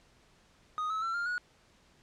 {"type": "tone with pitch steps", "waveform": "triangle", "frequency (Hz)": [1244.5, 1294.4, 1346.2, 1400.1, 1456.2], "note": ["D#6", "E6", "E6", "F6", "F#6"], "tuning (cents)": [0, -32, 36, 4, -28], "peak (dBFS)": -29, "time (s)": [0.78, 1.38], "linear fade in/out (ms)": 0, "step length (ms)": 120, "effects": ["pink hiss -64 dBFS RMS until 2.02 s", "low-pass 7000 Hz 12 dB/octave"]}